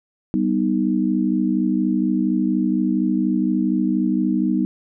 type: chord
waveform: sine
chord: G augmented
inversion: none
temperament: equal with one note detuned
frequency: 193.97 / 246.9 / 311.1 Hz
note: G3 / B3 / D#4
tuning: -18 / 0 / 0 cents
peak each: -21 dBFS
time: 0.34-4.65 s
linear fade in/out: 0 ms
effects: none